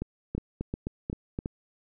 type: two click trains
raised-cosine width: 3 ms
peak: -18 / -18 dBFS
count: 5 / 5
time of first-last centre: 0.35-1.389 / 0.02-1.459 s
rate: 3.85 / 2.78 Hz
effects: none